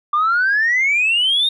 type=exponential sweep; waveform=sine; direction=up; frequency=1172 to 3729 Hz; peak=-12 dBFS; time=0.13-1.49 s; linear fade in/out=5 ms; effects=tanh soft clip ceiling -10 dBFS